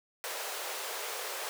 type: high-pass noise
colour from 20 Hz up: pink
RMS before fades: -38 dBFS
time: 0.24-1.49 s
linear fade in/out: 0 ms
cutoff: 410 Hz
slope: 48 dB/octave
effects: none